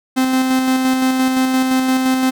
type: tone with tremolo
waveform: 45% pulse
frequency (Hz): 259.7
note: C4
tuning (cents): -13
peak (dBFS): -12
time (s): 0.16-2.31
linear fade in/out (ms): 20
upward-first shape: square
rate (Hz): 5.8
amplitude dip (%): 30
effects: none